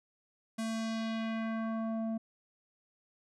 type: tone with low-pass filter sweep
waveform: square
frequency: 223.9 Hz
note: A3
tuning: 30 cents sharp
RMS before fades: -35 dBFS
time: 0.58-2.18 s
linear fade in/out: 10 ms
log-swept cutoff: 10000 to 520 Hz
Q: 1.4
effects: none